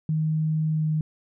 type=tone with pitch glide; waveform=sine; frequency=156.5 to 155.24 Hz; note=D#3 to D#3; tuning=+10 to -4 cents; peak=-21 dBFS; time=0.09-1.01 s; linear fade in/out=2 ms; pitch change=-14 cents; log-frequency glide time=0.7-0.88 s; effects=none